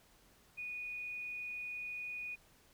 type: tone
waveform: sine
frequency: 2467 Hz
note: D#7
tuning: 15 cents flat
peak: -40 dBFS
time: 0.57-2.36 s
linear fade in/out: 20 ms
effects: pink hiss -66 dBFS RMS until 2.73 s